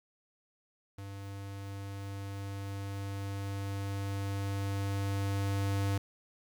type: tone with level ramp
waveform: square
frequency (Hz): 99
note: G2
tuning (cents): +18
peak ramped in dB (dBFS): -42 to -29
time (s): 0.98-5.98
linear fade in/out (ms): 5
effects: 11-bit